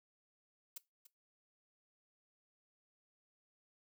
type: noise with echo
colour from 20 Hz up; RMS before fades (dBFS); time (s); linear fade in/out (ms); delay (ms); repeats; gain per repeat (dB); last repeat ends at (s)
blue; -45; 0.76-0.78; 5; 290; 1; -14; 1.07
effects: noise-tail reverb RT60 0.2 s tail -19 dB re dry